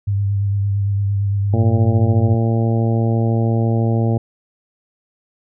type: tone with vibrato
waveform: sine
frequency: 100 Hz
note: G2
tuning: 35 cents sharp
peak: -15 dBFS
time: 0.07-2.35 s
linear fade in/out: 10 ms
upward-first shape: sine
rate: 8.8 Hz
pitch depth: 26 cents each way
type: harmonic tone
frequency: 114 Hz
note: A#2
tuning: 38 cents flat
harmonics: 1 / 2 / 3 / 4 / 5 / 6 / 7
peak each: -15 / -21 / -25 / -27 / -29 / -31 / -32 dBFS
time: 1.53-4.18 s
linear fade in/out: 5 ms
effects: none